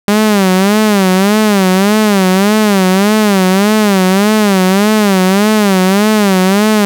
sawtooth tone with vibrato, 200 Hz, G3, 35 cents sharp, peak -3 dBFS, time 0.08-6.85 s, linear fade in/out 0 ms, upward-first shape sine, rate 1.7 Hz, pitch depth 140 cents each way, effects none

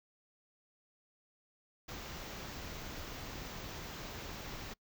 pink band-stop noise, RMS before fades -45 dBFS, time 1.88-4.74 s, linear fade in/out 10 ms, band 7000 to 14000 Hz, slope 48 dB/octave, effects noise-tail reverb RT60 0.1 s tail -25 dB re dry

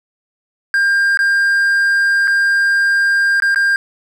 triangle tone with dropouts, 1600 Hz, G6, 35 cents sharp, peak -9 dBFS, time 0.74-3.76 s, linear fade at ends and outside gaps 1 ms, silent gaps 1.173-1.19 / 2.274-2.278 / 3.401-3.422 / 3.546-3.559 s, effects none

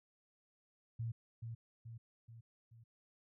sine tone with echo, 114.9 Hz, A#2, 25 cents flat, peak -37 dBFS, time 0.99-1.12 s, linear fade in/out 10 ms, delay 430 ms, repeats 4, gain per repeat -5 dB, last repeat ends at 2.84 s, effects none

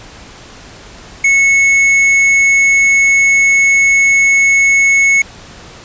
sine tone with hard clipping, 2200 Hz, C#7, 14 cents flat, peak -8 dBFS, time 1.24-5.22 s, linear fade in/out 5 ms, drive 7 dB, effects pink hiss -35 dBFS RMS until 5.84 s + resampled to 16000 Hz

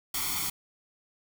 white noise with comb filter, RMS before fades -31 dBFS, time 0.14-0.5 s, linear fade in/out 5 ms, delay 0.9 ms, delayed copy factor +0.85, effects none

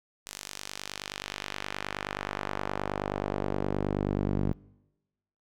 sawtooth tone with band-pass filter sweep, 49.49 Hz, G1, 17 cents sharp, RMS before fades -33 dBFS, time 0.26-4.53 s, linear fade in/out 0 ms, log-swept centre 8000 to 210 Hz, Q 0.84, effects noise-tail reverb RT60 1.0 s tail -24 dB re dry

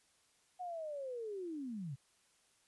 sine linear sweep, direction down, 739 to 123.47 Hz, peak -40 dBFS, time 0.59-1.96 s, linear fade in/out 20 ms, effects white hiss -72 dBFS RMS until 2.67 s + resampled to 24000 Hz

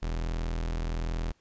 40% pulse tone, 41.2 Hz, E1, in tune, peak -28 dBFS, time 0.02-1.32 s, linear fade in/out 10 ms, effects pink hiss -69 dBFS RMS until 1.4 s + resampled to 16000 Hz

